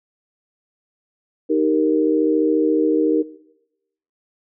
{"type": "chord", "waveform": "sine", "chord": "Eb major", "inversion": "none", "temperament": "equal", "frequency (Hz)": [311.1, 392, 466.2], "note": ["Eb4", "G4", "Bb4"], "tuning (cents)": [0, 0, 0], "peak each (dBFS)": [-18, -22, -19], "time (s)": [1.49, 3.23], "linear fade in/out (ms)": 20, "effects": ["noise-tail reverb RT60 0.9 s tail -19 dB re dry"]}